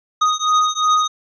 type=beating tone pair; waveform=square; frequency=1244.5 / 1247.3 Hz; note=D#6 / D#6; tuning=0 / +4 cents; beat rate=2.8 Hz; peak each=-18 dBFS; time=0.21-1.08 s; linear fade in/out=10 ms; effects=resampled to 16000 Hz